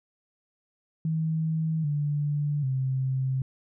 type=tone with pitch steps; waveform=sine; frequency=159.7 / 146.6 / 131.9 Hz; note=D#3 / D3 / C3; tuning=+45 / -3 / +14 cents; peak=-24 dBFS; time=1.05-3.42 s; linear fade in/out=2 ms; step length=790 ms; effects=none